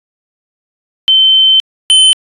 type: tone pair in turn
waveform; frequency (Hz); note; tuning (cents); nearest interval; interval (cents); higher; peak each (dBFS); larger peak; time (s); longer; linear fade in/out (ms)
sine / square; 3086 / 3065; G7 / G7; -28 / -40; unison; 12; first; -4; neither; 1.08-1.6 / 1.9-2.13; first; 0
effects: resampled to 24000 Hz